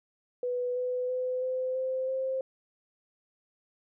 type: tone with pitch steps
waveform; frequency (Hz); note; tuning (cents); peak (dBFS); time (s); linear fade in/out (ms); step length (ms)
sine; 493.9 / 500.2 / 506.6 / 513.1 / 519.7 / 526.3; B4 / B4 / B4 / C5 / C5 / C5; 0 / +22 / +44 / -34 / -12 / +10; -28; 0.43-2.41; 2; 330
effects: none